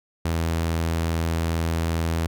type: tone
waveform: sawtooth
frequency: 82.41 Hz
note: E2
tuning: in tune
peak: -18 dBFS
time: 0.25-2.27 s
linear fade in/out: 5 ms
effects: none